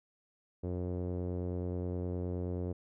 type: tone with low-pass filter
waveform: sawtooth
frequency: 89.5 Hz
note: F2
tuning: 43 cents sharp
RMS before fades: -36 dBFS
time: 0.63-2.73 s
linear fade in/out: 10 ms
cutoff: 460 Hz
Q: 2.1
effects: none